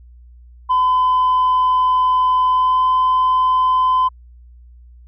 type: tone with pitch glide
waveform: sine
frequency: 1014 to 1021.1 Hz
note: B5 to C6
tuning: +45 to -43 cents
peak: -10 dBFS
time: 0.69-4.09 s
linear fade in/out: 20 ms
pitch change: +12 cents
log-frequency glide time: 2.48-2.84 s
effects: tanh soft clip ceiling -10 dBFS + added 60 Hz sine -40 dBFS peak until 5.07 s